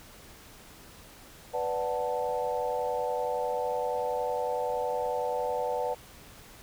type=chord; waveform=sine; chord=B minor seventh; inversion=none; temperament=equal with one note detuned; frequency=496.5 / 587.3 / 740 / 880 Hz; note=B4 / D5 / F#5 / A5; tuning=+9 / 0 / 0 / 0 cents; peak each=-31 / -34 / -35 / -34 dBFS; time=1.53-5.95 s; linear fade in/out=20 ms; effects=pink hiss -51 dBFS RMS until 6.62 s